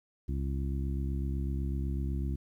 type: harmonic tone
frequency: 68 Hz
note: C#2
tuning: 33 cents flat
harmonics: 1 / 2 / 3 / 4 / 5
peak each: -31 / -37 / -41 / -43 / -45 dBFS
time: 0.28-2.36 s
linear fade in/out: 10 ms
effects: 11-bit

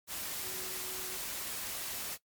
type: tone in noise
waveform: sine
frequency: 371.7 Hz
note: F#4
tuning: 8 cents sharp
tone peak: -48 dBFS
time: 0.41-1.19 s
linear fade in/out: 50 ms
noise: white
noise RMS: -39 dBFS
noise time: 0.07-2.18 s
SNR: -12 dB
effects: noise-tail reverb RT60 0.1 s tail -18 dB re dry + MP3 96 kbps

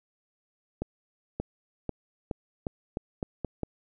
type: accelerating click train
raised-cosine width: 2 ms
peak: -17 dBFS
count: 9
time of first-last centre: 0.82-3.633 s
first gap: 580 ms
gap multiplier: 0.85
effects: none

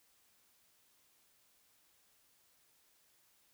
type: silence
effects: white hiss -71 dBFS RMS until 3.53 s

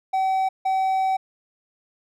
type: tone bursts at uneven times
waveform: triangle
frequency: 763 Hz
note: G5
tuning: 47 cents flat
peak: -17 dBFS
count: 2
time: 0.13-0.49 / 0.65-1.17 s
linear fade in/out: 10 ms
effects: none

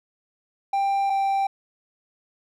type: tone pair in turn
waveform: triangle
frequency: 790 / 784.5 Hz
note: G5 / G5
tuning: +13 / +1 cents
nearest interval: unison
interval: 12 cents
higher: first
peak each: -18 dBFS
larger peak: neither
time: 0.73-1.1 / 1.1-1.47 s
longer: neither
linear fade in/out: 5 ms
effects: none

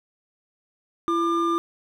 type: tone pair together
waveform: triangle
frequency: 336.5 / 1199 Hz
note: E4 / D6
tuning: +36 / +36 cents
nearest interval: octave + minor seventh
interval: 2200 cents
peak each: -21 dBFS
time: 1.08-1.58 s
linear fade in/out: 0 ms
effects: none

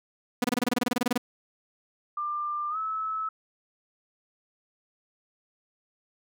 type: tone bursts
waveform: sawtooth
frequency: 245.1 Hz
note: B3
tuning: 13 cents flat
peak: -18 dBFS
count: 16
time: 0.42-1.178 s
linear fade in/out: 5 ms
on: 23 ms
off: 26 ms
type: tone with pitch glide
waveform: sine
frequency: 1192 to 1299.9 Hz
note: D6 to E6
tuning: +25 to -25 cents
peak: -28 dBFS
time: 2.17-3.29 s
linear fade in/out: 5 ms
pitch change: +150 cents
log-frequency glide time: 2.7-2.77 s
effects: none

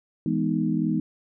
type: chord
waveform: sine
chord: E major seventh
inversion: none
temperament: equal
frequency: 164.81 / 207.7 / 246.9 / 311.1 Hz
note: E3 / G#3 / B3 / D#4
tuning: 0 / 0 / 0 / 0 cents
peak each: -27 dBFS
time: 0.26-1 s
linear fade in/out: 2 ms
effects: none

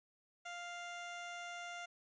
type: tone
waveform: 15% pulse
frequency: 698.5 Hz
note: F5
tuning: in tune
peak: -38 dBFS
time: 0.45-1.86 s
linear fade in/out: 10 ms
effects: resampled to 16000 Hz

